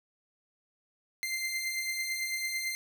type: beating tone pair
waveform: sawtooth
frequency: 2079 / 2088 Hz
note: C7 / C7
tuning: -12 / -4 cents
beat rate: 9 Hz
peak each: -36 / -29 dBFS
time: 1.23-2.75 s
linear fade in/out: 0 ms
effects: none